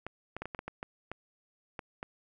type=clicks; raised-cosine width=0.5 ms; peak=-23 dBFS; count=11; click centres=0.066 / 0.366 / 0.42 / 0.456 / 0.548 / 0.591 / 0.68 / 0.829 / 1.116 / 1.792 / 2.029 s; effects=none

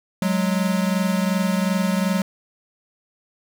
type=tone pair together; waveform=square; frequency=185 / 207.7 Hz; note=F#3 / G#3; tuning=0 / 0 cents; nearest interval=major second; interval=200 cents; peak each=-21 / -24 dBFS; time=0.22-2.22 s; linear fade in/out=2 ms; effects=none

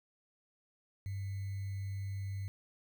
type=tone with sample-and-hold; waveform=sine; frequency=98 Hz; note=G2; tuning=in tune; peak=-36 dBFS; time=1.06-2.48 s; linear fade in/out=0 ms; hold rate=2100 Hz; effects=none

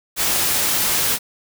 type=noise; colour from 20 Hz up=white; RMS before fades=-19 dBFS; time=0.16-1.19 s; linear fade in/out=50 ms; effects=none

